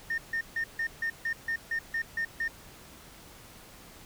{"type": "tone bursts", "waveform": "sine", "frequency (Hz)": 1824, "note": "A#6", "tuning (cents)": -38, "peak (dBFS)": -26, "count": 11, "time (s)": [0.1, 2.48], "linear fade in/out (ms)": 5, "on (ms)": 80, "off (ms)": 150, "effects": ["tanh soft clip ceiling -25 dBFS", "pink hiss -51 dBFS RMS until 4.05 s"]}